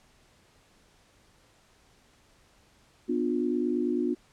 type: chord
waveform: sine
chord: B diminished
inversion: none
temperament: just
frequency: 246.9 / 296.3 / 355.6 Hz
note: B3 / D4 / F4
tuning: 0 / +15 / +31 cents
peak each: -29 / -30 / -29 dBFS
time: 3.08-4.15 s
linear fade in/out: 20 ms
effects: pink hiss -62 dBFS RMS until 4.32 s + low-pass 9000 Hz 12 dB/octave